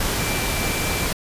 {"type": "tone in noise", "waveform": "sine", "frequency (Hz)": 2349, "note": "D7", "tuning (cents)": 0, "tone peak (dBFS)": -30, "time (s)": [0.19, 1.07], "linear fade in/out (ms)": 5, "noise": "pink", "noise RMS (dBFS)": -23, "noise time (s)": [0, 1.13], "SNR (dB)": -10, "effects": ["resampled to 32000 Hz"]}